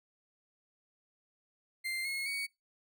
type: tone with pitch steps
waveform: 35% pulse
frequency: 2093 / 2166 / 2241 Hz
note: C7 / C#7 / C#7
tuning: 0 / -41 / +18 cents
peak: -32 dBFS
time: 1.84-2.47 s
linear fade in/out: 20 ms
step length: 210 ms
effects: noise-tail reverb RT60 0.2 s tail -22 dB re dry